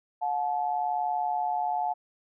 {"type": "tone pair together", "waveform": "sine", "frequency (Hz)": [723.1, 864], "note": ["F#5", "A5"], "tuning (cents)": [-40, -32], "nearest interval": "minor third", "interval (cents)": 308, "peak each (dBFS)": [-28, -29], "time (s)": [0.21, 1.94], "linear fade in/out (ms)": 20, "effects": []}